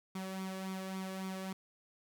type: tone with flanger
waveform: sawtooth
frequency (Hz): 189.6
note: F#3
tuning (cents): +43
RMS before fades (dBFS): -41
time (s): 0.15-1.53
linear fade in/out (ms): 5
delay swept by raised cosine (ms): 0.86 to 1.8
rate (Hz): 3.6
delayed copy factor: +0.6
effects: none